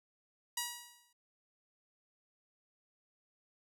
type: tone with exponential decay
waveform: 5% pulse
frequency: 961 Hz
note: B5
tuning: 48 cents flat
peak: -21 dBFS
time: 0.57-1.13 s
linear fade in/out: 5 ms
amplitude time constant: 120 ms
effects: none